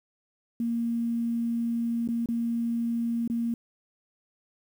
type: tone with dropouts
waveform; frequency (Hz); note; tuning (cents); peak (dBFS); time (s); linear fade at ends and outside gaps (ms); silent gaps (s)
sine; 233.1; A#3; 0; -25; 0.6-3.54; 2; 2.076-2.087 / 2.259-2.287 / 3.277-3.299
effects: 9-bit